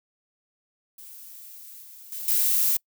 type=noise with level steps; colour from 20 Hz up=violet; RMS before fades=-44 / -46 / -34 / -22 dBFS; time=0.98-2.77 s; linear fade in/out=5 ms; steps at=1.82 / 2.12 / 2.28 s; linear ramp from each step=2 ms; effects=noise-tail reverb RT60 0.1 s tail -26 dB re dry